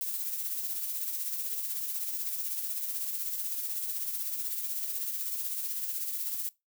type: noise with tremolo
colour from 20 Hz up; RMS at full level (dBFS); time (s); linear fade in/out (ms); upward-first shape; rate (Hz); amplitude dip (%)
violet; -32; 0.01-6.49; 0; triangle; 16; 50
effects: noise-tail reverb RT60 0.2 s tail -21 dB re dry